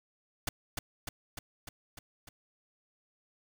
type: noise with echo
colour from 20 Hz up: pink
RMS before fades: -30 dBFS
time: 0.47-0.49 s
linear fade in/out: 5 ms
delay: 300 ms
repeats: 6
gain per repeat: -3 dB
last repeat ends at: 2.29 s
effects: none